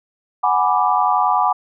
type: chord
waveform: sine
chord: G# half-diminished seventh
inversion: third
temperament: equal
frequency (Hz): 740 / 830.6 / 987.8 / 1174.7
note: F#5 / G#5 / B5 / D6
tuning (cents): 0 / 0 / 0 / 0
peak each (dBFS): -19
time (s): 0.43-1.53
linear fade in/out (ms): 10
effects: none